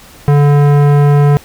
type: tone with tanh clipping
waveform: sine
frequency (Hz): 144.6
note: D3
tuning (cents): -27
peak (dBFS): -7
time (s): 0.28-1.37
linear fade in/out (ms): 0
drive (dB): 18
effects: pink hiss -38 dBFS RMS until 1.44 s